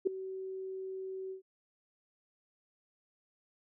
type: tone with ADSR envelope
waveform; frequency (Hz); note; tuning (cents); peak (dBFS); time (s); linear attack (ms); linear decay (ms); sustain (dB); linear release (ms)
sine; 379.6; F#4; +44; -22; 0.05-1.42; 21; 4; -16; 110
effects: none